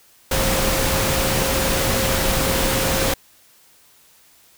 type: tone in noise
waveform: sine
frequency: 533 Hz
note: C5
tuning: 32 cents sharp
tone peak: -25 dBFS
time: 0.31-3.14 s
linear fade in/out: 5 ms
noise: pink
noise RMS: -20 dBFS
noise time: 0.31-3.14 s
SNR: -8 dB
effects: white hiss -53 dBFS RMS until 4.57 s